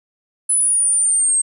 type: linear sweep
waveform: sine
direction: down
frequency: 10100 to 8320 Hz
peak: -13 dBFS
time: 0.49-1.42 s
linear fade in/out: 10 ms
effects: none